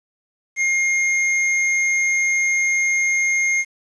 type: tone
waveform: square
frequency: 2131 Hz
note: C7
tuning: 31 cents sharp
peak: -17 dBFS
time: 0.56-3.65 s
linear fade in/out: 50 ms
effects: resampled to 22050 Hz + 8-bit